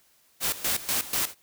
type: noise with tremolo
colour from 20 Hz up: white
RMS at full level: -26 dBFS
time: 0.4-1.35 s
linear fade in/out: 50 ms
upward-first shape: square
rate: 4.1 Hz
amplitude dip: 80%
effects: white hiss -63 dBFS RMS until 1.42 s